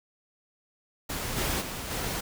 pink noise with level steps, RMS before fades -33 / -29 / -36 / -32 dBFS, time 1.09-2.21 s, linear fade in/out 10 ms, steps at 1.36 / 1.6 / 1.9 s, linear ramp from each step 20 ms, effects none

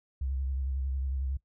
sine tone with vibrato, 66.7 Hz, C2, 34 cents sharp, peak -29 dBFS, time 0.21-1.37 s, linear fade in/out 5 ms, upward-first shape sine, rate 11 Hz, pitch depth 57 cents each way, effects noise-tail reverb RT60 0.1 s tail -20 dB re dry

